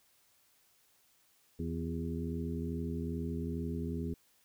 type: harmonic tone with a mistuned harmonic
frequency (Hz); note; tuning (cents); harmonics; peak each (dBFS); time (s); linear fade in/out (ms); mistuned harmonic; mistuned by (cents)
82.41; E2; 0; 1 / 2 / 3 / 4 / 5; -39 / -39 / -39 / -45 / -44; 1.59-4.14; 5; 4; +55
effects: white hiss -69 dBFS RMS until 4.44 s